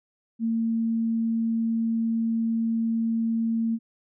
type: tone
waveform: sine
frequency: 227.2 Hz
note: A#3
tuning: 44 cents flat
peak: -22 dBFS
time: 0.39-3.79 s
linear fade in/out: 50 ms
effects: none